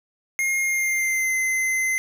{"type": "tone with pitch glide", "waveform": "square", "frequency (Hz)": [2136, 2060], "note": ["C7", "C7"], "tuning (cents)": [35, -28], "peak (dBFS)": -21, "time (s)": [0.39, 1.98], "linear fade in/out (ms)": 0, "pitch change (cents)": -63, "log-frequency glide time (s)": [0.63, 1.35], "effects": []}